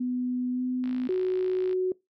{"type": "tone with pitch glide", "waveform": "sine", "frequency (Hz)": [249.5, 252.8], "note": ["B3", "B3"], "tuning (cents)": [18, 41], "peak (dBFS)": -26, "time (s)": [0, 1.08], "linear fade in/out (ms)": 10, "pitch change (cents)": 23, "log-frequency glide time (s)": [0.52, 0.62]}
{"type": "click train", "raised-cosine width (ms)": 0.3, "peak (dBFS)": -30, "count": 51, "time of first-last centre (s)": [0.84, 1.73], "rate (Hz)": 56.2}
{"type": "tone", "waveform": "sine", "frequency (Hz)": 370, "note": "F#4", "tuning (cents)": 0, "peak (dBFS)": -23, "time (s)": [1.09, 1.92], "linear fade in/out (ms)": 2}
{"effects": ["noise-tail reverb RT60 0.2 s tail -23 dB re dry"]}